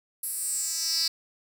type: tone with high-pass filter sweep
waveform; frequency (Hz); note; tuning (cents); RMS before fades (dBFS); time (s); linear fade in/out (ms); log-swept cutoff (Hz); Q
10% pulse; 326.9; E4; -14; -29; 0.23-1.08; 5; 11000 to 4600; 4.7
effects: none